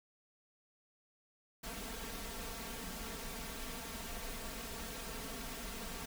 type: noise with comb filter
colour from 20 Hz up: pink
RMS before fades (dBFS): -44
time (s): 1.63-6.06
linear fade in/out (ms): 10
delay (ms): 4.4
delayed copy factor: +0.95
effects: none